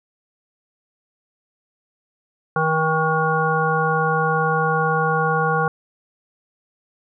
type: harmonic tone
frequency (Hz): 158.9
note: D#3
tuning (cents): +37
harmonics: 1 / 3 / 5 / 7 / 9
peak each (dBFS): -23 / -23 / -23 / -23 / -23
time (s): 2.56-5.68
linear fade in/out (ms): 2
effects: none